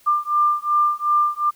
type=beating tone pair; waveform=sine; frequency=1192 / 1194.7 Hz; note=D6 / D6; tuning=+25 / +29 cents; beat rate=2.7 Hz; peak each=-19 dBFS; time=0.06-1.51 s; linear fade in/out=20 ms; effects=white hiss -54 dBFS RMS until 1.55 s